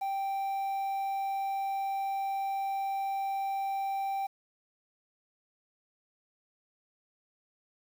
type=tone with quantisation; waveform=triangle; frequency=783 Hz; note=G5; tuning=2 cents flat; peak=-28 dBFS; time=0.01-4.27 s; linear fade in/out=10 ms; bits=9; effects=none